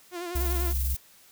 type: tone with vibrato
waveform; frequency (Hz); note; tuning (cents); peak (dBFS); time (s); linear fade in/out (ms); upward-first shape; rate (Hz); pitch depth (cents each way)
sawtooth; 350; F4; +4; -29; 0.11-0.74; 50; sine; 10; 53
type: noise with tremolo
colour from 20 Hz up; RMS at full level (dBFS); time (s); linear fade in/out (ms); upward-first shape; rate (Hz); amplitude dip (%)
violet; -32; 0.35-0.97; 10; sine; 20; 45
type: tone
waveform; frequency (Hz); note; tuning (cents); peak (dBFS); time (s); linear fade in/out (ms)
sine; 65.41; C2; 0; -25; 0.35-0.95; 5
effects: white hiss -56 dBFS RMS until 1.31 s